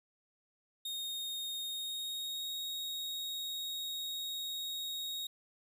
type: tone with pitch glide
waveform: 40% pulse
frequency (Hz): 3709 to 3761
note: A#7 to A#7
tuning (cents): -9 to +15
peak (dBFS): -36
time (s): 0.85-5.27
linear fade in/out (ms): 5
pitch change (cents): +24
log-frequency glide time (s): 1.61-2.5
effects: none